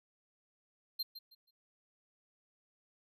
square tone with echo, 4175 Hz, C8, 5 cents flat, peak -34 dBFS, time 0.99-1.03 s, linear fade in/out 10 ms, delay 160 ms, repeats 3, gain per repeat -12 dB, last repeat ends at 1.51 s, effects none

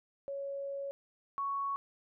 sine tone pair in turn, 556 / 1112 Hz, C#5 / C#6, +5 / +5 cents, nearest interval octave, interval 1200 cents, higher second, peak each -36 / -32 dBFS, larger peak second, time 0.28-0.91 / 1.38-1.76 s, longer first, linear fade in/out 0 ms, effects none

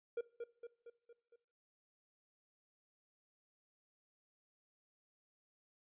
triangle tone with echo, 471 Hz, A#4, 18 cents sharp, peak -34 dBFS, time 0.17-0.21 s, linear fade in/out 5 ms, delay 230 ms, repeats 5, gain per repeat -5 dB, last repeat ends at 1.36 s, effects noise-tail reverb RT60 0.6 s tail -21 dB re dry + resampled to 8000 Hz

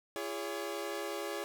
sawtooth tone cluster, 339.5 / 410.4 / 565 Hz, F4 / G#4 / C#5, -49 / -21 / +33 cents, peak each -38 / -36 / -37 dBFS, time 0.16-1.44 s, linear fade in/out 0 ms, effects 10-bit

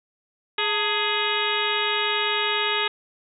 harmonic tone with a mistuned harmonic, 417.7 Hz, G#4, 10 cents sharp, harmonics 1 / 2 / 3 / 4 / 5 / 6 / 7 / 8 / 9, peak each -30 / -30 / -30 / -30 / -30 / -30 / -30 / -30 / -30 dBFS, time 0.58-2.88 s, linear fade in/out 5 ms, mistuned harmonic 2, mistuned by +110 cents, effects none

